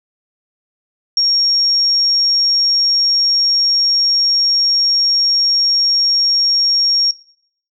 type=tone; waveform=sine; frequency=5560 Hz; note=F8; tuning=9 cents flat; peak=-10 dBFS; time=1.17-7.11 s; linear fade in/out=2 ms; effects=noise-tail reverb RT60 0.6 s tail -19 dB re dry